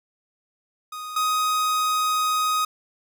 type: tone pair in turn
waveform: 45% pulse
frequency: 1244.5 / 1253.2 Hz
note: D#6 / D#6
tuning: 0 / +12 cents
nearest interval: unison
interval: 12 cents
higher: second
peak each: -32 / -20 dBFS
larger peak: second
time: 0.92-1.16 / 1.16-2.65 s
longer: second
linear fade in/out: 5 ms
effects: none